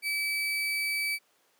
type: tone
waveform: 35% pulse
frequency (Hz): 2300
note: D7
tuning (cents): -37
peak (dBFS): -26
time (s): 0.02-1.19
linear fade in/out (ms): 50
effects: pink hiss -67 dBFS RMS until 1.59 s + high-pass 400 Hz 12 dB/octave